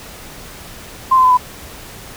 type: tone with pitch steps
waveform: sine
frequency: 1046.5 / 1029.7 / 1013.2 / 996.9 Hz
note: C6 / C6 / B5 / B5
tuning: 0 / -28 / +44 / +16 cents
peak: -7 dBFS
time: 1.11-1.374 s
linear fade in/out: 10 ms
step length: 66 ms
effects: pink hiss -35 dBFS RMS until 2.16 s